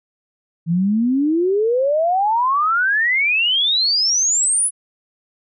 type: exponential sweep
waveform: sine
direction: up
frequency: 160.9 to 10360 Hz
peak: -14 dBFS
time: 0.66-4.71 s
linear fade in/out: 50 ms
effects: none